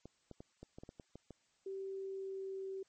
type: clicks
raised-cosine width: 2 ms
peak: -36 dBFS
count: 10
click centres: 0.056 / 0.313 / 0.405 / 0.63 / 0.785 / 0.835 / 0.891 / 0.998 / 1.156 / 1.307 s
type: tone with pitch glide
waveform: sine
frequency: 387 to 384.8 Hz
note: G4 to G4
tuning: -22 to -32 cents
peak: -40 dBFS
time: 1.66-2.83 s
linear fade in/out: 5 ms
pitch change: -10 cents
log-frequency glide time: 1.95-2.62 s
effects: white hiss -75 dBFS RMS until 2.88 s + MP3 32 kbps